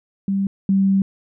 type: tone pair in turn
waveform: sine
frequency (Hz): 196 / 194.31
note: G3 / G3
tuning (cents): 0 / -15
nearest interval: unison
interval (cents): 15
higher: first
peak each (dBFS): -17 / -13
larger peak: second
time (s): 0.28-0.47 / 0.69-1.02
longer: second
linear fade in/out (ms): 2
effects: none